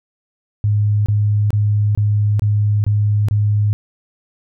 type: tone bursts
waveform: sine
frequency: 104.3 Hz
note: G#2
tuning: 8 cents sharp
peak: -12 dBFS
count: 7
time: 0.64-3.73 s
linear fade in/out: 0 ms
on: 420 ms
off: 25 ms
effects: none